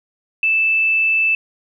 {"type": "tone", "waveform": "sine", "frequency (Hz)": 2637, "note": "E7", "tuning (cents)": 0, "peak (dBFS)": -13, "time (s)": [0.43, 1.35], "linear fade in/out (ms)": 2, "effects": ["9-bit"]}